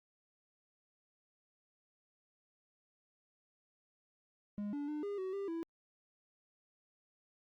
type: tone with pitch steps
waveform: triangle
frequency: 205.9 / 288.6 / 300.2 / 405.7 / 376.3 / 396.7 / 331.3 Hz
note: G#3 / D4 / D4 / G#4 / F#4 / G4 / E4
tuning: -15 / -30 / +38 / -41 / +29 / +21 / +9 cents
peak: -35 dBFS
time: 4.58-5.63 s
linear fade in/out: 0 ms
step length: 150 ms
effects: Opus 48 kbps